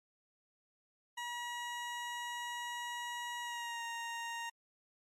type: tone with pitch glide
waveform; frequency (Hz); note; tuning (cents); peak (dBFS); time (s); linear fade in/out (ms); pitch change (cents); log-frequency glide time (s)
20% pulse; 960 to 931.6; B5 to A#5; -49 to -1; -34; 1.17-4.5; 10; -52; 3.42-3.83
effects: low-pass 10000 Hz 12 dB/octave + MP3 64 kbps